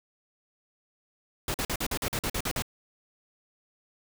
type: noise bursts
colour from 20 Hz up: pink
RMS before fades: -30 dBFS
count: 11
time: 1.48-2.622 s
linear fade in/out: 2 ms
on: 62 ms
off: 46 ms
effects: none